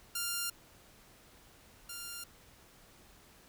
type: tone pair in turn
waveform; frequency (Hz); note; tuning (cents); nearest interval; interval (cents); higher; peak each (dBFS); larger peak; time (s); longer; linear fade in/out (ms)
5% pulse; 1396.9 / 1396.9; F6 / F6; 0 / 0; unison; 0; neither; -22 / -30; first; 0.15-0.5 / 1.89-2.24; neither; 5
effects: pink hiss -60 dBFS RMS until 3.48 s